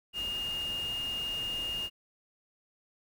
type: tone in noise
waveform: sine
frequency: 2834 Hz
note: F7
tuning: 25 cents sharp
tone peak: -32 dBFS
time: 0.13-1.9 s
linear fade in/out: 50 ms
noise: pink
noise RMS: -45 dBFS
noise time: 0.13-1.9 s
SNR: +10 dB
effects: none